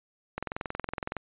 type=click train; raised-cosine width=0.5 ms; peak=-17 dBFS; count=18; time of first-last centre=0.38-1.167 s; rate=21.6 Hz; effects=resampled to 8000 Hz